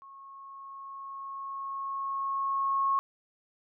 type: tone with level ramp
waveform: sine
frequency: 1093 Hz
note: C#6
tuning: 25 cents flat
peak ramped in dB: -47 to -23 dBFS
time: 0.02-2.99 s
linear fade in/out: 0 ms
effects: none